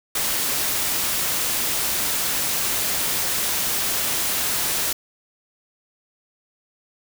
white noise, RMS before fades -23 dBFS, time 0.15-4.93 s, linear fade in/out 5 ms, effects none

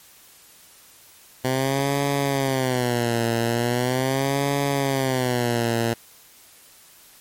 10% pulse tone with vibrato, 127.9 Hz, C3, 39 cents flat, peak -12 dBFS, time 1.44-5.94 s, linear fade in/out 10 ms, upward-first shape sine, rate 0.4 Hz, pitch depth 170 cents each way, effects white hiss -50 dBFS RMS until 7.2 s + MP3 64 kbps

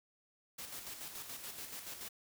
white noise with tremolo, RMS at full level -45 dBFS, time 0.58-2.09 s, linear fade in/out 10 ms, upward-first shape square, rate 7 Hz, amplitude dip 45%, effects none

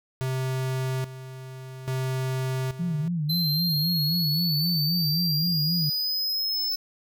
square tone with tremolo, 130.6 Hz, C3, 3 cents flat, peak -26 dBFS, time 0.21-3.08 s, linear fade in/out 0 ms, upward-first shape square, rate 0.6 Hz, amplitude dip 75%
sine tone with vibrato, 161.1 Hz, E3, 39 cents flat, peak -24 dBFS, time 2.79-5.9 s, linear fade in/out 10 ms, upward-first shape sine, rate 3.8 Hz, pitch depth 150 cents each way
square exponential sweep, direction up, 4070 to 5274 Hz, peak -25 dBFS, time 3.29-6.76 s, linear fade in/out 10 ms
effects none

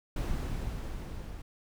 brown noise with level ramp, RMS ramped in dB -31 to -42 dBFS, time 0.16-1.42 s, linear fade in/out 5 ms, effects none

